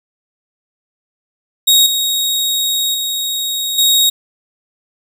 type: tone with level steps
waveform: sawtooth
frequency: 3767 Hz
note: A#7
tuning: 17 cents sharp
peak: -4 / -11 / -14 / -6 dBFS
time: 1.67-4.1 s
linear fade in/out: 10 ms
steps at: 1.86 / 2.94 / 3.78 s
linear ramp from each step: 5 ms
effects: none